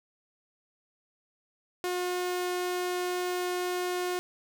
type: tone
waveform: sawtooth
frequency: 359.8 Hz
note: F#4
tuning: 48 cents flat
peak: -25 dBFS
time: 1.84-4.19 s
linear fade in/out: 0 ms
effects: none